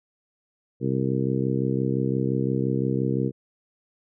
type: harmonic tone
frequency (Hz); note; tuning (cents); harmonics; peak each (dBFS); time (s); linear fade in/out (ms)
65.8; C2; +10; 2 / 3 / 4 / 5 / 6 / 7; -26 / -28 / -29 / -30 / -31 / -31; 0.8-3.32; 50
effects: none

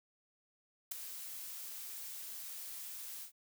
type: noise with ADSR envelope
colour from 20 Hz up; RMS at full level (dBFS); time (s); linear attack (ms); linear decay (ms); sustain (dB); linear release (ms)
blue; -35; 0.91-3.32; 9; 5; -11; 100
effects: none

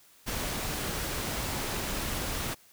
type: noise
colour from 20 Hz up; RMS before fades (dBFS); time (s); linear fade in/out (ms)
pink; -33; 0.26-2.55; 20
effects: white hiss -59 dBFS RMS until 2.72 s

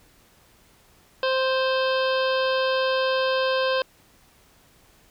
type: harmonic tone with a mistuned harmonic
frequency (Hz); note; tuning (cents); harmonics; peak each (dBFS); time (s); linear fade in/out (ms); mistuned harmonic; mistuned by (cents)
523.3; C5; 0; 1 / 2 / 3 / 5 / 6 / 7 / 8 / 9 / 10; -22 / -28 / -29 / -33 / -33 / -37 / -38 / -40 / -42; 1.23-3.82; 2; 10; -53
effects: pink hiss -57 dBFS RMS until 5.1 s

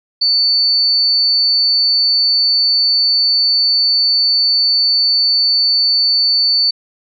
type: tone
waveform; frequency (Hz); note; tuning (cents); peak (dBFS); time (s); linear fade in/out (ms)
sine; 4500; C#8; +25; -10; 0.21-6.71; 10
effects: none

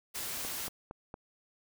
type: noise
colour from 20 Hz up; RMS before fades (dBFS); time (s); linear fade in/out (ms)
white; -38; 0.14-0.69; 20
type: click train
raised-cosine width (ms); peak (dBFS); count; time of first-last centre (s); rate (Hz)
1; -28; 4; 0.45-1.141; 4.34
effects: none

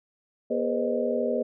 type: tone cluster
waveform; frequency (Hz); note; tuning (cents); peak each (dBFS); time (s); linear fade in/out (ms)
sine; 242.2 / 411.7 / 485.5 / 525 / 617; B3 / G#4 / B4 / C5 / D#5; -34 / -15 / -30 / +6 / -15; -30; 0.5-1.43; 10
effects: none

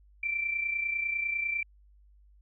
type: tone pair together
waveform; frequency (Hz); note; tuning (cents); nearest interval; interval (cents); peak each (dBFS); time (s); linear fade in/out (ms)
sine; 2319 / 2349; D7 / D7; -22 / 0; unison; 22; -36 / -29; 0.23-1.63; 5
effects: added 50 Hz sine -56 dBFS peak until 2.41 s

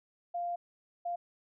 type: tone bursts at uneven times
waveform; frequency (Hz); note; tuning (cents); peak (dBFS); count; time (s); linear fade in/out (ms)
sine; 697; F5; -4; -32; 2; 0.34-0.56 / 1.05-1.16; 10
effects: none

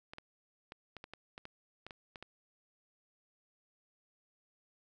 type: clicks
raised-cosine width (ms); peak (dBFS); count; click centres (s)
0.3; -30; 12; 0.135 / 0.184 / 0.721 / 0.967 / 1.041 / 1.136 / 1.379 / 1.454 / 1.866 / 1.908 / 2.158 / 2.226
effects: none

